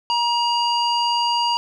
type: tone with low-pass filter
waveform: square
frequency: 949 Hz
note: A#5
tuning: 31 cents sharp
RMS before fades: -20 dBFS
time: 0.1-1.57 s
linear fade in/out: 0 ms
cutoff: 4300 Hz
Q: 3.8
effects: none